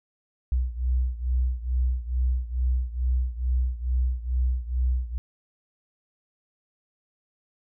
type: beating tone pair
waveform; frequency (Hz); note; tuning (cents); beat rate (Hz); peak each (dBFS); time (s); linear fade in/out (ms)
sine; 61.74 / 64.04; B1 / C2; 0 / -37; 2.3; -24 / -27; 0.52-5.18; 0
effects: none